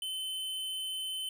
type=tone; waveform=square; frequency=3057 Hz; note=G7; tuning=44 cents flat; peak=-35 dBFS; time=0.02-1.29 s; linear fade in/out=2 ms; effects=none